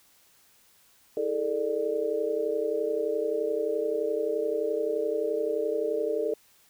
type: tone cluster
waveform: sine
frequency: 324.7 / 419.4 / 451 / 596 Hz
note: E4 / G#4 / A4 / D5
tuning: -26 / +17 / +43 / +25 cents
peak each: -36 / -31 / -28 / -32 dBFS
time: 1.17-6.34 s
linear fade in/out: 2 ms
effects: white hiss -61 dBFS RMS until 6.69 s